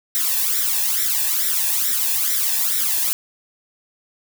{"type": "noise with flanger", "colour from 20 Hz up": "blue", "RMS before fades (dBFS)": -20, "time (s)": [0.15, 3.13], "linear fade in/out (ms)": 0, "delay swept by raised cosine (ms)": [0.53, 1.18], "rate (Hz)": 2.3, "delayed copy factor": 0.8, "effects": []}